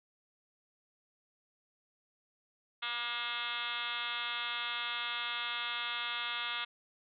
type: tone with frequency modulation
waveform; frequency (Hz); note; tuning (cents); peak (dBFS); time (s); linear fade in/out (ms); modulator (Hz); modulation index
sine; 2372; D7; +17; -34; 2.82-6.65; 10; 236; 5.7
effects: none